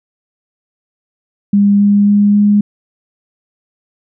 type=tone with pitch steps; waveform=sine; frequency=202.1 / 203.4 / 204.7 / 206 Hz; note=G#3 / G#3 / G#3 / G#3; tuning=-47 / -36 / -25 / -14 cents; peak=-6 dBFS; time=1.53-2.61 s; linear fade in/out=5 ms; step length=270 ms; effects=none